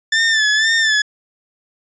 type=tone with vibrato; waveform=sawtooth; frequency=1760 Hz; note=A6; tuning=in tune; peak=-9 dBFS; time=0.12-1.02 s; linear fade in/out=5 ms; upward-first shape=sine; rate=2 Hz; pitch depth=62 cents each way; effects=resampled to 16000 Hz